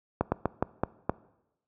slowing click train, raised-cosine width 1 ms, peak -10 dBFS, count 6, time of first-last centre 0.21-1.095 s, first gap 110 ms, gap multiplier 1.24, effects noise-tail reverb RT60 0.9 s tail -21 dB re dry + high-pass 60 Hz 12 dB/octave

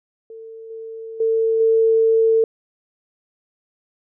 sine tone with level steps, 448.7 Hz, A4, 34 cents sharp, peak -34 / -30 / -15 / -12 dBFS, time 0.3-2.44 s, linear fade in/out 2 ms, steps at 0.7 / 1.2 / 1.6 s, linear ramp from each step 5 ms, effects none

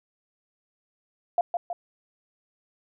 sine tone with echo, 697 Hz, F5, 4 cents flat, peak -18 dBFS, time 1.38-1.41 s, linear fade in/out 2 ms, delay 160 ms, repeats 2, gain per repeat -5 dB, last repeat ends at 1.73 s, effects none

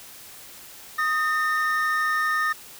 triangle tone pair together, 1244.5 / 1812.3 Hz, D#6 / A#6, 0 / -49 cents, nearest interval perfect fifth, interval 651 cents, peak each -22 dBFS, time 0.98-2.53 s, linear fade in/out 10 ms, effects white hiss -44 dBFS RMS until 2.79 s

